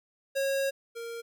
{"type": "tone pair in turn", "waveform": "square", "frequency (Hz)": [546, 464.7], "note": ["C#5", "A#4"], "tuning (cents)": [-26, -5], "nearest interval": "minor third", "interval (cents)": 279, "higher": "first", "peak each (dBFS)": [-27, -37], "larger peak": "first", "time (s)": [[0.35, 0.71], [0.95, 1.22]], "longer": "first", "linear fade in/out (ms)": 20, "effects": []}